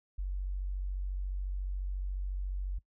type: tone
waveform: sine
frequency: 47.08 Hz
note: F#1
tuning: 31 cents sharp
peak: -32 dBFS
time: 0.18-2.79 s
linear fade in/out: 10 ms
effects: noise-tail reverb RT60 0.1 s tail -20 dB re dry